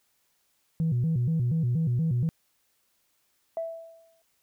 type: tone with vibrato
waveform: sine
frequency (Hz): 140.6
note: C#3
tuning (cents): +25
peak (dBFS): -21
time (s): 0.8-2.29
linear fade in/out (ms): 0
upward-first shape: square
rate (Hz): 4.2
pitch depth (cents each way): 250
type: tone with exponential decay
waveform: sine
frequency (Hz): 659.3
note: E5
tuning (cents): 0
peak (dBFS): -26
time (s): 3.57-4.22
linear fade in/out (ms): 1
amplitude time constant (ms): 140
effects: tanh soft clip ceiling -20 dBFS + white hiss -71 dBFS RMS until 4.42 s